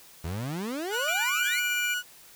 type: exponential sweep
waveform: 30% pulse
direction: up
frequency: 77 to 2287 Hz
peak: -28 dBFS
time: 0.24-1.6 s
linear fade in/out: 5 ms
type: tone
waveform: 30% pulse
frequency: 1463 Hz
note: F#6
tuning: 20 cents flat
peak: -25 dBFS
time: 0.9-2.03 s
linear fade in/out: 50 ms
type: tone with tremolo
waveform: square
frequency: 2362 Hz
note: D7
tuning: 9 cents sharp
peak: -28 dBFS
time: 1.08-1.94 s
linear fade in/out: 2 ms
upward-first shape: triangle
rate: 16 Hz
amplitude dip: 35%
effects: white hiss -52 dBFS RMS until 2.35 s